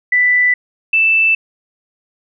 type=tone pair in turn; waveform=sine; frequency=1983 / 2647 Hz; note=B6 / E7; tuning=+7 / +7 cents; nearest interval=perfect fourth; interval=500 cents; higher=second; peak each=-9 / -9 dBFS; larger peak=neither; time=0.12-0.54 / 0.93-1.35 s; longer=neither; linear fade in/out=5 ms; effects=none